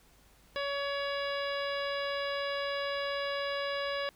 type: harmonic tone with a mistuned harmonic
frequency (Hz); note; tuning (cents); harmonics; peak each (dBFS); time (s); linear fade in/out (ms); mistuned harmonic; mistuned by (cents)
563; C#5; +27; 1 / 2 / 3 / 4 / 5 / 6 / 7 / 9; -34 / -39 / -39 / -44 / -44 / -44 / -46 / -48; 0.56-4.09; 0; 9; -47
effects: added 50 Hz sine -63 dBFS peak until 4.15 s + pink hiss -63 dBFS RMS until 4.15 s